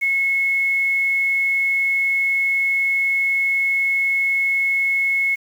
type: tone with quantisation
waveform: sine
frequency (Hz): 2184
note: C#7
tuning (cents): -26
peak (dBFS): -16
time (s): 0.01-5.36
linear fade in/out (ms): 20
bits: 7
effects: none